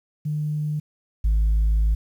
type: tone pair in turn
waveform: sine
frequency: 150.9 / 53.35 Hz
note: D3 / G#1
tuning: +47 / +47 cents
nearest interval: octave + tritone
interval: 1800 cents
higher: first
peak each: -22 / -14 dBFS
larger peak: second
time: 0.25-0.8 / 1.24-1.95 s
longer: second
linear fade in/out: 10 ms
effects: tanh soft clip ceiling -15 dBFS + 9-bit